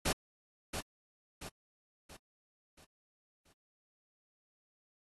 pink noise with echo, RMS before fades -32 dBFS, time 0.05-0.13 s, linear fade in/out 10 ms, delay 680 ms, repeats 5, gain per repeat -7 dB, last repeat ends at 3.53 s, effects AAC 32 kbps

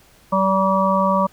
harmonic tone, 192.1 Hz, G3, 35 cents flat, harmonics 1 / 3 / 5 / 6, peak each -20 / -20 / -20 / -20 dBFS, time 0.32-1.27 s, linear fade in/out 10 ms, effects pink hiss -52 dBFS RMS until 1.32 s

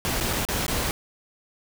pink noise with dropouts, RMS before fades -26 dBFS, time 0.05-0.91 s, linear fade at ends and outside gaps 0 ms, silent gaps 0.202-0.209 / 0.329-0.333 / 0.451-0.487 / 0.665-0.681 s, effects none

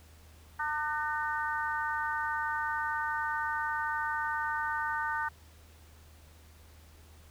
harmonic tone with a mistuned harmonic, 301.5 Hz, D4, 46 cents sharp, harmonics 3 / 4 / 5 / 6, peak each -34 / -37 / -34 / -39 dBFS, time 0.59-5.29 s, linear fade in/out 10 ms, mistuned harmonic 6, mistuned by +25 cents, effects added 78 Hz sine -54 dBFS peak until 7.3 s + pink hiss -60 dBFS RMS until 7.3 s

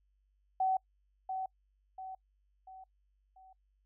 sine tone with echo, 757 Hz, F#5, 39 cents sharp, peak -27 dBFS, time 0.6-0.77 s, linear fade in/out 5 ms, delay 690 ms, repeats 4, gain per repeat -7 dB, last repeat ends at 3.53 s, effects noise-tail reverb RT60 0.1 s tail -26 dB re dry + added 49 Hz sine -70 dBFS peak until 3.85 s

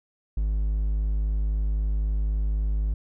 triangle tone, 51.91 Hz, G#1, in tune, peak -20 dBFS, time 0.37-2.94 s, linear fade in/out 5 ms, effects none

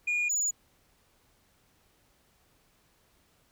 sine tone pair in turn, 2436 / 6906 Hz, D#7 / A8, -37 / -33 cents, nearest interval octave + tritone, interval 1804 cents, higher second, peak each -23 dBFS, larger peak neither, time 0.07-0.29 / 0.29-0.51 s, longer neither, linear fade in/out 10 ms, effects tanh soft clip ceiling -25 dBFS + pink hiss -67 dBFS RMS until 3.51 s

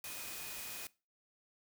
sine tone in noise, 2489 Hz, D#7, in tune, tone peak -52 dBFS, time 0.04-0.87 s, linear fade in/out 2 ms, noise white, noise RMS -45 dBFS, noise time 0.04-0.87 s, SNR -10 dB, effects noise-tail reverb RT60 0.3 s tail -21 dB re dry

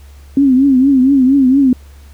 sine tone with vibrato, 266.9 Hz, C4, 35 cents sharp, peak -6 dBFS, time 0.37-1.73 s, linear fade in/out 2 ms, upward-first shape triangle, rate 4.3 Hz, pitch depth 120 cents each way, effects added 70 Hz sine -35 dBFS peak until 2.13 s + pink hiss -48 dBFS RMS until 2.13 s

